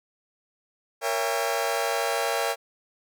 sawtooth chord, A# diminished seventh, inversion none, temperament just, 466.2 / 559.4 / 671.3 / 805.5 Hz, A#4 / C#5 / E5 / G5, 0 / +16 / +31 / +47 cents, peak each -26 dBFS, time 1.01-2.56 s, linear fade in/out 50 ms, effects none

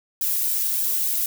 violet noise with flanger, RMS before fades -23 dBFS, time 0.21-1.26 s, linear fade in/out 2 ms, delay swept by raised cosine 1.4 to 2.28 ms, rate 3.4 Hz, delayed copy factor -1, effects none

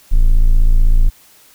triangle tone, 28 Hz, A0, 31 cents sharp, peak -4 dBFS, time 0.11-1.1 s, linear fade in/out 20 ms, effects white hiss -47 dBFS RMS until 1.54 s

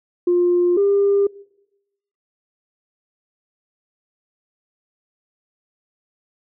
sine tone pair in turn, 352.8 / 400.4 Hz, F4 / G4, +18 / +37 cents, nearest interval major second, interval 219 cents, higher second, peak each -12 dBFS, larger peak neither, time 0.27-0.77 / 0.77-1.27 s, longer neither, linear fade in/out 5 ms, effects noise-tail reverb RT60 0.9 s tail -23 dB re dry + tanh soft clip ceiling -9 dBFS

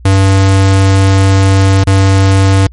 square tone with dropouts, 96.8 Hz, G2, 21 cents flat, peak -5 dBFS, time 0.05-2.67 s, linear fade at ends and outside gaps 5 ms, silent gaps 1.839-1.87 s, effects added 60 Hz sine -30 dBFS peak until 2.72 s + MP3 48 kbps

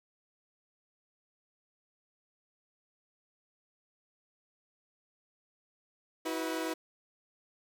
sawtooth chord, E suspended second, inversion none, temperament equal with one note detuned, 322.5 / 370 / 493.9 Hz, E4 / F#4 / B4, -38 / 0 / 0 cents, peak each -31 / -36 / -35 dBFS, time 6.25-6.74 s, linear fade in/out 10 ms, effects none

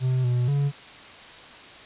triangle tone with pitch steps, 128.5 / 122.9 / 141.9 Hz, C3 / B2 / C#3, -31 / -8 / +41 cents, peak -18 dBFS, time 0-0.72 s, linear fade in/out 50 ms, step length 240 ms, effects white hiss -44 dBFS RMS until 1.85 s + resampled to 8000 Hz

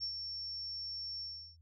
sine tone with ADSR envelope, 5450 Hz, F8, 43 cents flat, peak -34 dBFS, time 0-1.57 s, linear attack 33 ms, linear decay 85 ms, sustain -5 dB, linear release 360 ms, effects added 82 Hz sine -59 dBFS peak until 1.61 s

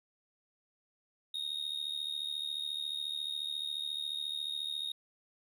triangle tone with amplitude modulation, 3729 Hz, A#7, in tune, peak -30 dBFS, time 1.34-4.92 s, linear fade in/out 5 ms, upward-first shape sine, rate 74.2 Hz, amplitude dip 80%, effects none

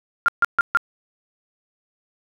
sine tone bursts, 1396.9 Hz, F6, in tune, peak -12 dBFS, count 4, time 0.26-0.772 s, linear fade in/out 0 ms, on 23 ms, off 140 ms, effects none

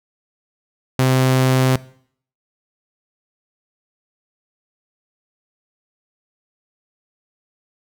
sawtooth tone, 130 Hz, C3, 11 cents flat, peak -9 dBFS, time 0.99-1.76 s, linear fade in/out 2 ms, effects noise-tail reverb RT60 0.6 s tail -20 dB re dry

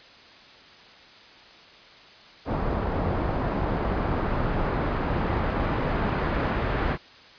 pink noise with low-pass filter sweep, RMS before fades -26 dBFS, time 2.45-6.98 s, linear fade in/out 50 ms, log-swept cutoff 960 to 1700 Hz, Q 0.85, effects white hiss -49 dBFS RMS until 7.38 s + resampled to 11025 Hz

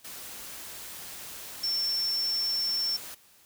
sine tone in noise, 5410 Hz, E8, 44 cents sharp, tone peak -26 dBFS, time 1.63-2.97 s, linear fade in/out 10 ms, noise white, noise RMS -42 dBFS, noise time 0.04-3.15 s, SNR +13 dB, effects white hiss -59 dBFS RMS until 3.45 s

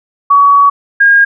sine tone pair in turn, 1130 / 1624.1 Hz, C#6 / G#6, +33 / -39 cents, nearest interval tritone, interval 628 cents, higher second, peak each -3 dBFS, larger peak neither, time 0.3-0.7 / 1-1.25 s, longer first, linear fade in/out 10 ms, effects none

